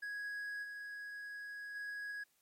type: tone with level steps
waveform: triangle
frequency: 1661.2 Hz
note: G#6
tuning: in tune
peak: -38 / -42 / -39 dBFS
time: 0.02-2.24 s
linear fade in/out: 10 ms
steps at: 0.63 / 1.75 s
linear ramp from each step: 5 ms
effects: white hiss -75 dBFS RMS until 2.41 s + MP3 64 kbps